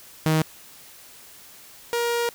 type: tone pair in turn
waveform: sawtooth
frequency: 157.4 / 472.6 Hz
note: D#3 / A#4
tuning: +20 / +24 cents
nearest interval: octave + perfect fifth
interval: 1904 cents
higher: second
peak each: -14 / -18 dBFS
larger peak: first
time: 0.26-0.42 / 1.93-2.29 s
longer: second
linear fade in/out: 0 ms
effects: white hiss -47 dBFS RMS until 2.34 s

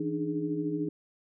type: tone cluster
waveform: sine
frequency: 163 / 291.1 / 304.5 / 417.8 Hz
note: E3 / D4 / D#4 / G#4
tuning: -19 / -15 / -37 / +10 cents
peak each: -36 / -36 / -31 / -36 dBFS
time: 0-0.89 s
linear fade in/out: 5 ms
effects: none

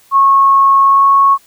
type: tone with pitch glide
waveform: sine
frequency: 1095 to 1102.6 Hz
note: C#6 to C#6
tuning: -22 to -10 cents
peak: -5 dBFS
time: 0.11-1.38 s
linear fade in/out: 50 ms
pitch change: +12 cents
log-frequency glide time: 0.82-1.06 s
effects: white hiss -48 dBFS RMS until 1.46 s

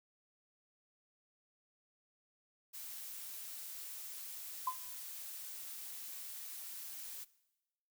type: noise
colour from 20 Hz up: blue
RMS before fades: -47 dBFS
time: 2.73-7.25 s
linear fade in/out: 20 ms
type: tone with exponential decay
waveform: sine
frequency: 1023 Hz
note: C6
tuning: 39 cents flat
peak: -29 dBFS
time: 4.67-4.79 s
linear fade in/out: 5 ms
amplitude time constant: 25 ms
effects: noise-tail reverb RT60 1.0 s tail -20 dB re dry

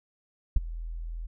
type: tone with ADSR envelope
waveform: sine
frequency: 41.37 Hz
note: E1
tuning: 7 cents sharp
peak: -13 dBFS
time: 0.56-1.27 s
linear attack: 6 ms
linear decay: 17 ms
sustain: -20 dB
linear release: 12 ms
effects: none

